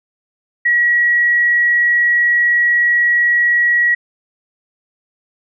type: tone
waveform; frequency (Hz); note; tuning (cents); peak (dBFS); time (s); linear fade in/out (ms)
sine; 1917; A#6; +48; -10; 0.65-3.95; 10
effects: none